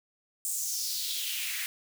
white noise with high-pass filter sweep, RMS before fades -33 dBFS, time 0.45-1.66 s, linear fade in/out 0 ms, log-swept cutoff 8100 to 1900 Hz, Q 3.1, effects none

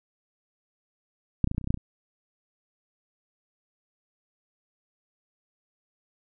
clicks, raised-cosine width 5 ms, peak -8 / -13 / -16 / -24 / -14 / -29 / -22 / -17 / -11 / -14 / -29 dBFS, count 11, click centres 1.443 / 1.474 / 1.514 / 1.547 / 1.581 / 1.613 / 1.643 / 1.674 / 1.705 / 1.743 / 1.774 s, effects none

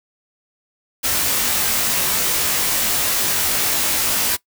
white noise with comb filter, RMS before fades -19 dBFS, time 1.03-4.37 s, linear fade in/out 20 ms, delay 19 ms, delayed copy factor -1, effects noise-tail reverb RT60 0.1 s tail -20 dB re dry

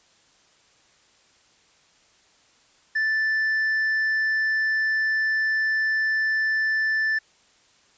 sine tone with tanh clipping, 1760 Hz, A6, in tune, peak -21 dBFS, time 2.95-7.19 s, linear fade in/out 10 ms, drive 3 dB, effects white hiss -59 dBFS RMS until 7.97 s + resampled to 16000 Hz

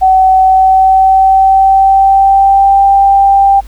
sine tone with pitch glide, 757 to 788.7 Hz, F#5 to G5, +39 to +10 cents, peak -3 dBFS, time 0.01-3.61 s, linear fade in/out 20 ms, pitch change +71 cents, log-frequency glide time 0.41-2.84 s, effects added 50 Hz sine -26 dBFS peak until 3.67 s + pink hiss -42 dBFS RMS until 3.67 s

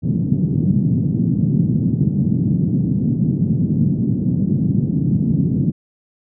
pink band-pass noise, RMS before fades -17 dBFS, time 0.02-5.72 s, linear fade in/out 20 ms, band 130 to 230 Hz, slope 24 dB/octave, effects none

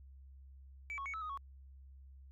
sine tone with pitch steps, 2301 / 1103 / 2226 / 1304 / 1246 / 1110 Hz, D7 / C#6 / C#7 / E6 / D#6 / C#6, -36 / -9 / +7 / -19 / +2 / +2 cents, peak -38 dBFS, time 0.9-1.374 s, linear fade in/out 0 ms, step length 79 ms, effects tanh soft clip ceiling -37 dBFS + added 67 Hz sine -53 dBFS peak until 2.31 s

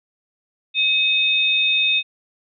sine tone pair together, 2553 / 3643 Hz, D#7 / A#7, +44 / -41 cents, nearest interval tritone, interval 615 cents, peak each -18 dBFS, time 0.74-2.03 s, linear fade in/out 50 ms, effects none

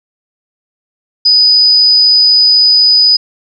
sine tone, 4978 Hz, D#8, in tune, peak -4 dBFS, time 1.25-3.17 s, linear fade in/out 10 ms, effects none

